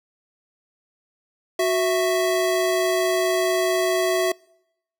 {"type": "tone pair together", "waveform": "square", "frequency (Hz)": [369, 659.3], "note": ["F#4", "E5"], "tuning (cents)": [-5, 0], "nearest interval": "minor seventh", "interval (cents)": 1005, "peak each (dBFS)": -22, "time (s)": [1.59, 4.32], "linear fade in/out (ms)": 5, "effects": ["noise-tail reverb RT60 0.8 s tail -26 dB re dry"]}